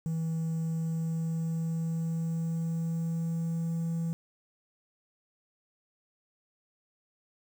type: tone with pitch glide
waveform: triangle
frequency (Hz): 162.4 to 166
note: E3 to E3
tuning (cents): -26 to +12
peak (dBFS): -26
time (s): 0.06-4.13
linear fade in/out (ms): 0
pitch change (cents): +38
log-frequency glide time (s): 0.58-3.94
effects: tanh soft clip ceiling -22 dBFS + 9-bit